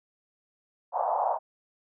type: band-pass noise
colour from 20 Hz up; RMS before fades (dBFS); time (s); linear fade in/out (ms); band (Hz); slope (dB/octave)
white; -27; 0.92-1.39; 50; 610 to 960; 48
effects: none